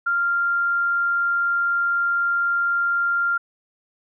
sine tone, 1392 Hz, F6, 6 cents flat, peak -18 dBFS, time 0.06-3.38 s, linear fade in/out 10 ms, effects none

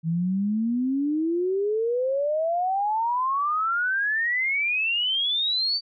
sine exponential sweep, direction up, 159.1 to 4640 Hz, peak -21 dBFS, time 0.03-5.81 s, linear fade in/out 50 ms, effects MP3 64 kbps

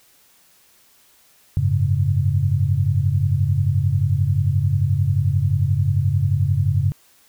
sine chord, F# suspended second, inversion none, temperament equal, 92.5 / 103.83 / 138.59 Hz, F#2 / G#2 / C#3, 0 / 0 / 0 cents, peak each -20 dBFS, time 1.57-6.92 s, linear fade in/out 0 ms, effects white hiss -55 dBFS RMS until 7.28 s

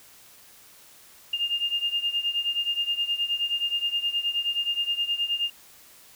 sine beating tone pair, 2814 / 2823.5 Hz, F7 / F7, +12 / +18 cents, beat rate 9.5 Hz, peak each -26 / -29 dBFS, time 1.33-5.5 s, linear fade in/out 5 ms, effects white hiss -52 dBFS RMS until 6.15 s

